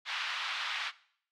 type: band-pass noise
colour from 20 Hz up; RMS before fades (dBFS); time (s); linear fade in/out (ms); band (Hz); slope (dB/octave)
white; -36; 0.05-0.92; 50; 970 to 3600; 24
effects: noise-tail reverb RT60 0.6 s tail -19 dB re dry